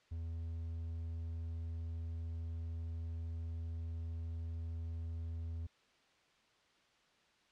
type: tone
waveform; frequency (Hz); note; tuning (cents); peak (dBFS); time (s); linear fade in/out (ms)
triangle; 82.41; E2; 0; -37; 0.11-5.67; 10
effects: white hiss -70 dBFS RMS until 7.51 s + low-pass 4000 Hz 12 dB/octave